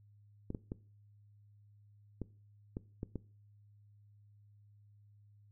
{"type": "clicks", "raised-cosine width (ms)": 3, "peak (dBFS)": -26, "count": 7, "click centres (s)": [0.504, 0.548, 0.719, 2.217, 2.769, 3.031, 3.157], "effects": ["noise-tail reverb RT60 0.4 s tail -20 dB re dry", "added 103 Hz sine -60 dBFS peak until 5.51 s"]}